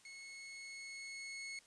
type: tone with level ramp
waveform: sawtooth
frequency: 2185 Hz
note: C#7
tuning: 26 cents flat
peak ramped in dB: -47 to -40 dBFS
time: 0.05-1.59 s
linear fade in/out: 2 ms
effects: white hiss -66 dBFS RMS until 1.66 s + resampled to 22050 Hz